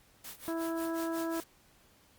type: noise with tremolo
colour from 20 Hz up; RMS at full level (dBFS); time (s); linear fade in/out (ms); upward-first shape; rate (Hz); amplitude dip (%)
white; -44; 0.24-1.44; 5; sine; 5.5; 85
type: harmonic tone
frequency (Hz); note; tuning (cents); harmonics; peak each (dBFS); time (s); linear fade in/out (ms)
329.6; E4; 0; 1 / 2 / 3 / 4 / 5; -33 / -39 / -43 / -45 / -47; 0.48-1.4; 0
effects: pink hiss -64 dBFS RMS until 2.18 s + Opus 48 kbps